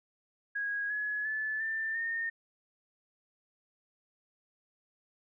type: tone with pitch steps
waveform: sine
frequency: 1649 / 1692.4 / 1737 / 1782.7 / 1829.7 Hz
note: G#6 / G#6 / A6 / A6 / A#6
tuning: -13 / +32 / -23 / +22 / -33 cents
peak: -31 dBFS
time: 0.55-2.3 s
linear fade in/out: 10 ms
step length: 350 ms
effects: none